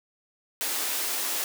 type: high-pass noise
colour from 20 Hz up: white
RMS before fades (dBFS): -29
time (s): 0.61-1.44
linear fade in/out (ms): 0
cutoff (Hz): 270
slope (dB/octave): 24
effects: none